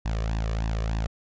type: tone with flanger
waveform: sawtooth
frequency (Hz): 55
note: A1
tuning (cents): 0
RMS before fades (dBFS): -27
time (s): 0.05-1.07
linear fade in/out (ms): 10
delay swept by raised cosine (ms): 1.1 to 1.75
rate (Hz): 3.3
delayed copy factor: +0.75
effects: resampled to 16000 Hz